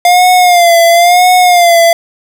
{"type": "tone with vibrato", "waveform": "square", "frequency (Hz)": 702, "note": "F5", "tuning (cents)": 9, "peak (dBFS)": -4, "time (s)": [0.05, 1.93], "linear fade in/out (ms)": 2, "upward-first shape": "sine", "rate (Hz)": 0.98, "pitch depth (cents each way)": 70, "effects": ["7-bit"]}